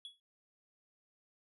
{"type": "tone with exponential decay", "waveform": "triangle", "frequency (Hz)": 3368, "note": "G#7", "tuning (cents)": 24, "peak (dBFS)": -40, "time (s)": [0.05, 0.2], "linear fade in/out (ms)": 1, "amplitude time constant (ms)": 32, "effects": ["resampled to 32000 Hz"]}